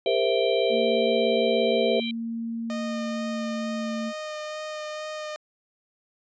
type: chord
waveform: sine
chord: C dominant seventh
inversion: second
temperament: equal with one note detuned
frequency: 400 / 466.2 / 523.3 / 659.3 Hz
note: G4 / Bb4 / C5 / E5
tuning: +35 / 0 / 0 / 0 cents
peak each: -26 dBFS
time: 0.06-2 s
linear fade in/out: 2 ms
type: harmonic tone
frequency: 784 Hz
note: G5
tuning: in tune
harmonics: 3 / 4 / 5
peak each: -35 / -34 / -35 dBFS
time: 0.06-2.11 s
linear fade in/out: 2 ms
type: tone with pitch glide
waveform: sine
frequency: 229.7 to 225 Hz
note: A#3 to A3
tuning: -25 to +39 cents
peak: -28 dBFS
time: 0.69-4.13 s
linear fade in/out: 50 ms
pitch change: -36 cents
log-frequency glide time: 2.63-3.76 s
type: tone with vibrato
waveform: sawtooth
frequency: 613 Hz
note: D#5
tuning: 26 cents flat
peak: -28 dBFS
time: 2.7-5.36 s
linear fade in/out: 0 ms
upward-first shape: sine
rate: 2.2 Hz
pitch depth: 11 cents each way
effects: resampled to 16000 Hz